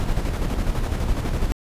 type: noise with tremolo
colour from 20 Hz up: brown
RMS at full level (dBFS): -21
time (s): 0-1.52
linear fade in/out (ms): 0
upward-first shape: square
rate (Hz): 12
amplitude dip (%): 40
effects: resampled to 32000 Hz